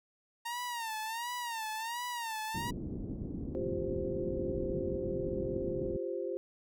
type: tone with vibrato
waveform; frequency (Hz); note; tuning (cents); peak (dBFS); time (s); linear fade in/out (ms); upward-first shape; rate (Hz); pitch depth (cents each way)
sawtooth; 922; A#5; -19; -32; 0.45-2.71; 10; sine; 1.4; 110
type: low-pass noise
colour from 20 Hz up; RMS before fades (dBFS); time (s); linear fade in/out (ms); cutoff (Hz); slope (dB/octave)
white; -39; 2.54-5.97; 10; 310; 24
type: chord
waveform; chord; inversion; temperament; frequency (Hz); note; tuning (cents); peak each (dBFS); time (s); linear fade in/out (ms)
sine; F suspended second; none; just; 349.2 / 392.9 / 523.8; F4 / G4 / C5; 0 / +4 / +2; -38; 3.55-6.37; 0
effects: none